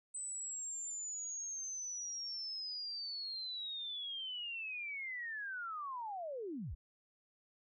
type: linear sweep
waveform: sine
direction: down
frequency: 8110 to 38.91 Hz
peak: -40 dBFS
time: 0.14-6.75 s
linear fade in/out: 10 ms
effects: none